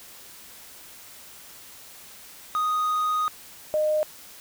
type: tone pair in turn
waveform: triangle / sine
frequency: 1244.5 / 613 Hz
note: D#6 / D#5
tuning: 0 / -26 cents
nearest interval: octave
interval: 1226 cents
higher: first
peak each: -20 dBFS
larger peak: neither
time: 2.55-3.28 / 3.74-4.03 s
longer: first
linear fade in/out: 0 ms
effects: white hiss -46 dBFS RMS until 4.4 s